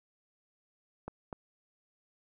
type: clicks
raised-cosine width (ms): 1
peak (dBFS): -25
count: 2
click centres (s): 1.08 / 1.328
effects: none